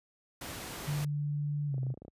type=noise; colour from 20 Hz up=pink; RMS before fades=-41 dBFS; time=0.41-1.05 s; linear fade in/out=5 ms
type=tone with pitch glide; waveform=sine; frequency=146.4 to 130.43 Hz; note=D3 to C3; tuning=-5 to -5 cents; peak=-30 dBFS; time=0.87-1.94 s; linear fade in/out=20 ms; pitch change=-200 cents; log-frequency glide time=1.67-1.79 s
type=clicks; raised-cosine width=2 ms; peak=-34 dBFS; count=10; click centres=1.743 / 1.781 / 1.832 / 1.867 / 1.903 / 1.941 / 1.975 / 2.02 / 2.05 / 2.081 s
effects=high-pass 60 Hz 12 dB/octave + resampled to 32000 Hz